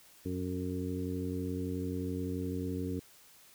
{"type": "harmonic tone with a mistuned harmonic", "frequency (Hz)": 91.6, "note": "F#2", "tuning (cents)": -17, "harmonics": [1, 2, 3, 4, 5], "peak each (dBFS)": [-38, -40, -37, -43, -42], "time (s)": [0.25, 3], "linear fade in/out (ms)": 10, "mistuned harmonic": 5, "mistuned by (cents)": -18, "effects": ["white hiss -59 dBFS RMS until 3.54 s"]}